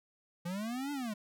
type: linear two-way sweep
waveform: square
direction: up then down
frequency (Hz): 167.8 to 293.7 to 201.1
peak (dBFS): -36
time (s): 0.45-1.14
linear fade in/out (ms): 10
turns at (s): 0.92
effects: none